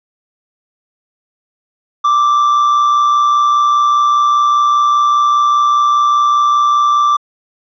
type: tone with amplitude modulation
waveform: triangle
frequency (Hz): 1174.7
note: D6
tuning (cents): 0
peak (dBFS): -5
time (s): 2.04-7.17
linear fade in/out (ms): 10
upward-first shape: sine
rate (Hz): 125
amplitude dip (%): 35
effects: resampled to 16000 Hz